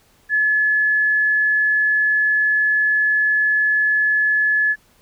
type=tone; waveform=sine; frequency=1713 Hz; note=A6; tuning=47 cents flat; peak=-14 dBFS; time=0.29-4.76 s; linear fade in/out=50 ms; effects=pink hiss -56 dBFS RMS until 5.01 s